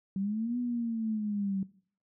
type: linear two-way sweep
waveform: sine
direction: up then down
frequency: 189 to 246.9 to 190.1 Hz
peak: -29 dBFS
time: 0.16-1.63 s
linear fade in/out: 2 ms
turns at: 0.58 s
effects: noise-tail reverb RT60 0.5 s tail -19 dB re dry